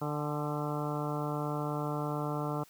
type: harmonic tone with a mistuned harmonic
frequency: 148.7 Hz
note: D3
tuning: 22 cents sharp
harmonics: 1 / 2 / 3 / 4 / 5 / 6 / 7 / 8 / 9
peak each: -35 / -38 / -40 / -41 / -42 / -43 / -43 / -44 / -45 dBFS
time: 0.01-2.64 s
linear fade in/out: 10 ms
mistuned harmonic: 6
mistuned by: -42 cents
effects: white hiss -60 dBFS RMS until 2.69 s